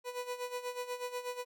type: tone with tremolo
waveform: 30% pulse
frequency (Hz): 493.9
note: B4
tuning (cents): 0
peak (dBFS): -32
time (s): 0.04-1.45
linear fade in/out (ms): 50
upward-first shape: sine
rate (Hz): 8.2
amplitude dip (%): 75
effects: none